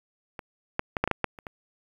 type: clicks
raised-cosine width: 0.5 ms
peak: -21 / -9 / -11 / -7 / -12 / -7 / -8 / -28 / -22 dBFS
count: 9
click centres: 0.392 / 0.794 / 0.968 / 1.04 / 1.076 / 1.113 / 1.243 / 1.388 / 1.468 s
effects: 8-bit